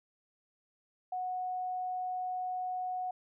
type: tone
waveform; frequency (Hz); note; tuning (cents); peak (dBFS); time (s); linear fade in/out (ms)
sine; 735; F#5; -12; -33; 1.12-3.11; 5
effects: none